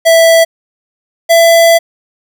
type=tone pair in turn; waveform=square; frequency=659.3 / 668.5 Hz; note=E5 / E5; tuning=0 / +24 cents; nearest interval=unison; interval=24 cents; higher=second; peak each=-4 dBFS; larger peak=neither; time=0.05-0.45 / 1.29-1.79 s; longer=second; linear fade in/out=20 ms; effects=none